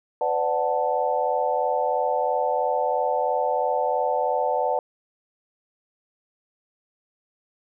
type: chord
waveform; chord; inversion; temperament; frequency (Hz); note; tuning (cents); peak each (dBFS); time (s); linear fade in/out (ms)
sine; B minor seventh; none; equal with one note detuned; 504.3 / 587.3 / 740 / 880; B4 / D5 / F#5 / A5; +36 / 0 / 0 / 0; -26; 0.21-4.79; 2
effects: none